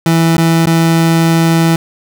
30% pulse tone with dropouts, 164.81 Hz, E3, in tune, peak -5 dBFS, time 0.06-1.76 s, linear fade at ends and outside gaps 2 ms, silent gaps 0.369-0.38 / 0.657-0.669 s, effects none

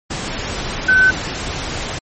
sine tone in noise, 1519 Hz, F#6, 45 cents sharp, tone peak -8 dBFS, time 0.88-1.11 s, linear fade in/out 10 ms, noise pink, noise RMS -24 dBFS, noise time 0.1-1.99 s, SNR +13 dB, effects MP3 32 kbps

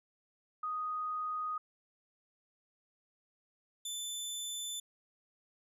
sine / 20% pulse tone pair in turn, 1244.5 / 3520 Hz, D#6 / A7, 0 / 0 cents, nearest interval octave + tritone, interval 1800 cents, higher second, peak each -34 / -32 dBFS, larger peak second, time 0.63-1.58 / 3.85-4.8 s, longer neither, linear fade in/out 5 ms, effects none

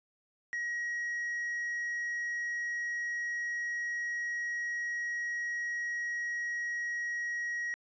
sine tone with tanh clipping, 1900 Hz, A#6, 33 cents sharp, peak -33 dBFS, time 0.53-7.74 s, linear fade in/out 0 ms, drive 2 dB, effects resampled to 16000 Hz

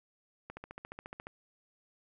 click train, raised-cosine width 0.5 ms, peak -28 dBFS, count 12, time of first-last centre 0.5-1.269 s, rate 14.3 Hz, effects none

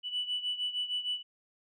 sine beating tone pair, 2964 / 2970.5 Hz, F#7 / F#7, +2 / +6 cents, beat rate 6.5 Hz, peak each -32 / -36 dBFS, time 0.03-1.23 s, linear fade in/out 50 ms, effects tanh soft clip ceiling -25 dBFS

